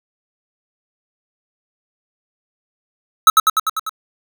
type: tone with echo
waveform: square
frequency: 1293 Hz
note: E6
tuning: 34 cents flat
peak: -4 dBFS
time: 3.27-3.3 s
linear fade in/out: 2 ms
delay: 99 ms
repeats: 6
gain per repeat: -3 dB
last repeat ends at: 3.894 s
effects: none